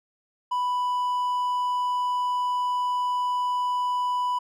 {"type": "tone", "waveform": "triangle", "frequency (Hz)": 990, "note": "B5", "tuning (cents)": 4, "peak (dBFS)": -21, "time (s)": [0.51, 4.39], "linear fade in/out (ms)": 10, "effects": []}